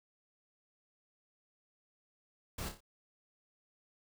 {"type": "noise with echo", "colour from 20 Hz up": "pink", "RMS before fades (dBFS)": -41, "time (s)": [2.58, 2.69], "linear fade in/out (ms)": 5, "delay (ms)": 29, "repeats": 4, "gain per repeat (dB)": -6, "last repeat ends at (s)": 2.806, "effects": []}